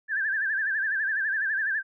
sine tone with vibrato, 1661.2 Hz, G#6, in tune, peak -24 dBFS, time 0.08-1.83 s, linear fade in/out 50 ms, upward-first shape sine, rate 12 Hz, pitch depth 120 cents each way, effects none

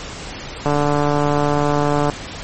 click train, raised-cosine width 1 ms, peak -4 dBFS, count 211, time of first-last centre 0.66-2.098 s, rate 146 Hz, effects pink hiss -31 dBFS RMS until 2.43 s + MP3 32 kbps

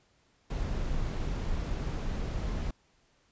brown noise, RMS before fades -32 dBFS, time 0.5-2.71 s, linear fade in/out 5 ms, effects pink hiss -68 dBFS RMS until 3.31 s + resampled to 16000 Hz

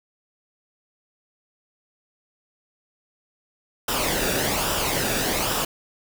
pink noise with flanger, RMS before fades -24 dBFS, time 3.88-5.65 s, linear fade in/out 5 ms, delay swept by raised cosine 0.46 to 0.97 ms, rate 1.2 Hz, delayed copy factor -0.55, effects none

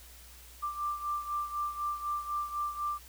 sine beating tone pair, 1181 / 1185 Hz, D6 / D6, +9 / +15 cents, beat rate 4 Hz, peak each -33 / -38 dBFS, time 0.62-2.99 s, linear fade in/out 20 ms, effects added 60 Hz sine -53 dBFS peak until 3.08 s + white hiss -54 dBFS RMS until 3.08 s

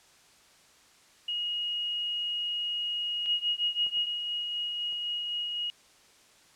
sine tone, 2881 Hz, F#7, 47 cents flat, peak -29 dBFS, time 1.28-4.07 s, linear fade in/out 5 ms
sine tone with tremolo, 2887 Hz, F#7, 43 cents flat, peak -29 dBFS, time 3.26-5.7 s, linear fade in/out 0 ms, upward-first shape sine, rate 3.9 Hz, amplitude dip 25%
clicks, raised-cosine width 1 ms, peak -38 / -40 / -44 dBFS, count 3, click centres 3.866 / 3.972 / 4.926 s
effects white hiss -59 dBFS RMS until 6.55 s + low-pass 8000 Hz 12 dB/octave

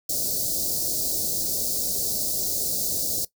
white band-stop noise, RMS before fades -26 dBFS, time 0.09-3.25 s, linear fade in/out 5 ms, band 660 to 4300 Hz, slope 48 dB/octave, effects noise-tail reverb RT60 0.1 s tail -18 dB re dry

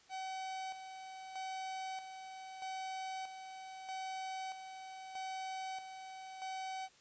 45% pulse tone with tremolo, 759 Hz, F#5, 44 cents sharp, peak -40 dBFS, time 0.09-6.89 s, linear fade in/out 50 ms, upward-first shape square, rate 0.79 Hz, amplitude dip 55%, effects white hiss -65 dBFS RMS until 7 s + resampled to 16000 Hz

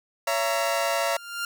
sawtooth chord, A# diminished, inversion first, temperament just, 559.4 / 671.3 / 932.3 Hz, C#5 / E5 / A#5, +16 / +31 / 0 cents, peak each -24 / -22 / -26 dBFS, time 0.27-1.17 s, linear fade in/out 5 ms
sawtooth tone with exponential growth, 1396.9 Hz, F6, in tune, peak -22 dBFS, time 0.85-1.45 s, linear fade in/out 2 ms, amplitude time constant 130 ms
effects none

